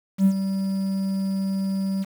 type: tone with ADSR envelope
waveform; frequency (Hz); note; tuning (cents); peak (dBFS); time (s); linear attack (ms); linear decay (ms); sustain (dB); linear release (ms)
triangle; 193.5; G3; -22; -9; 0.18-2.05; 74; 69; -11; 30
effects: tanh soft clip ceiling -9 dBFS + 7-bit